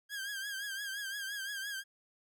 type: tone with vibrato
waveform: sawtooth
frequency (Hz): 1613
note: G6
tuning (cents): +49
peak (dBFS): -34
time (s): 0.09-1.84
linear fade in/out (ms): 50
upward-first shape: triangle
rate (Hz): 5.8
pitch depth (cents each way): 83
effects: none